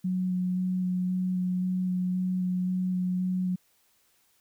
sine tone with vibrato, 183 Hz, F#3, 19 cents flat, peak -25 dBFS, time 0.04-3.56 s, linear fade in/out 10 ms, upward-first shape square, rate 1.9 Hz, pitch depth 9 cents each way, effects white hiss -67 dBFS RMS until 4.4 s

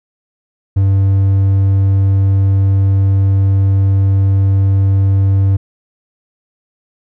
triangle tone, 97.4 Hz, G2, 11 cents flat, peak -6 dBFS, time 0.76-5.57 s, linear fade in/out 10 ms, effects none

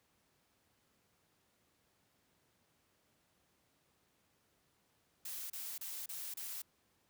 blue noise bursts, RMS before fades -44 dBFS, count 5, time 5.25-6.62 s, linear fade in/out 5 ms, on 250 ms, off 30 ms, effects pink hiss -75 dBFS RMS until 7.09 s + high-pass 80 Hz 12 dB/octave

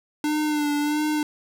square tone with vibrato, 298.1 Hz, D4, 26 cents sharp, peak -22 dBFS, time 0.24-1.23 s, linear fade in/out 2 ms, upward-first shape sine, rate 1.5 Hz, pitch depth 36 cents each way, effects none

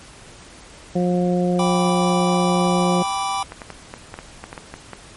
harmonic tone, 178.3 Hz, F3, 36 cents sharp, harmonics 1 / 2 / 3 / 4, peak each -18 / -23 / -24 / -28 dBFS, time 0.95-3.03 s, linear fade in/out 10 ms
square chord, G major, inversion none, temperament equal with one note detuned, 784 / 987.8 / 1167.2 Hz, G5 / B5 / D6, 0 / 0 / -11 cents, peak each -25 / -27 / -27 dBFS, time 1.59-3.43 s, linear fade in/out 2 ms
clicks, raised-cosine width 0.5 ms, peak -17 dBFS, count 11, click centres 3.521 / 3.618 / 3.703 / 3.939 / 4.141 / 4.189 / 4.44 / 4.529 / 4.578 / 4.74 / 4.933 s
effects pink hiss -43 dBFS RMS until 5.16 s + MP3 48 kbps

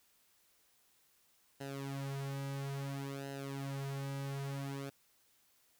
sawtooth tone with flanger, 138.1 Hz, C#3, 6 cents flat, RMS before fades -41 dBFS, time 1.6-4.9 s, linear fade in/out 10 ms, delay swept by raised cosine 0.86 to 4.46 ms, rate 0.59 Hz, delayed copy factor -0.85, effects white hiss -71 dBFS RMS until 5.79 s

